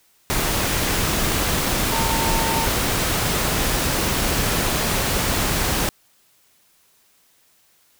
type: tone in noise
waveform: sine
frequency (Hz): 906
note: A#5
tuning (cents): -50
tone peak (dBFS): -24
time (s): 1.92-2.66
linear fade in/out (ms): 0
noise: pink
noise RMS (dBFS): -21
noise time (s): 0.3-5.89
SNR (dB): -6
effects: white hiss -59 dBFS RMS until 7.99 s